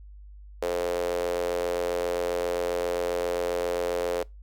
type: tone with high-pass filter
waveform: sawtooth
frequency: 87.5 Hz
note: F2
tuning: 4 cents sharp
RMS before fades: -28 dBFS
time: 0.62-4.23 s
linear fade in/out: 5 ms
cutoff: 480 Hz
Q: 8.1
effects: noise-tail reverb RT60 0.2 s tail -23 dB re dry + added 50 Hz sine -43 dBFS peak until 4.42 s